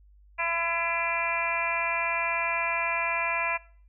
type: harmonic tone with a mistuned harmonic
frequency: 336.2 Hz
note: E4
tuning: 34 cents sharp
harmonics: 2 / 3 / 4 / 5 / 6 / 7 / 8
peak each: -35 / -31 / -38 / -35 / -35 / -29 / -37 dBFS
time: 0.38-3.58 s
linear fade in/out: 20 ms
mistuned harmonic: 7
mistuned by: +17 cents
effects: noise-tail reverb RT60 0.5 s tail -22 dB re dry + added 50 Hz sine -53 dBFS peak until 3.88 s